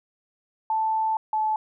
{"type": "tone pair in turn", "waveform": "sine", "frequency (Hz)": [880, 865.9], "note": ["A5", "A5"], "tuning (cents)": [0, -28], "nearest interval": "unison", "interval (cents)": 28, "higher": "first", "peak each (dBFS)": -21, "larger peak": "neither", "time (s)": [[0.7, 1.17], [1.33, 1.56]], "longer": "first", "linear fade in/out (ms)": 2, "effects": []}